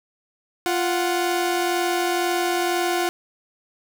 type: tone pair together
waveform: sawtooth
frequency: 349 / 740 Hz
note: F4 / F#5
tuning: -1 / 0 cents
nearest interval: octave + minor second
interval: 1301 cents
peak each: -18 / -21 dBFS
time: 0.66-3.09 s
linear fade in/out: 0 ms
effects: none